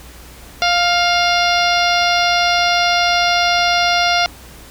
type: harmonic tone with a mistuned harmonic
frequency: 698.5 Hz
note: F5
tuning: in tune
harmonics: 1 / 2 / 3 / 4 / 5 / 6 / 7 / 8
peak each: -16 / -19 / -21 / -22 / -23 / -24 / -24 / -25 dBFS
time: 0.62-4.26 s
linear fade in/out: 0 ms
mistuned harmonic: 3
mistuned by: +30 cents
effects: added 60 Hz sine -40 dBFS peak until 4.7 s + pink hiss -40 dBFS RMS until 4.7 s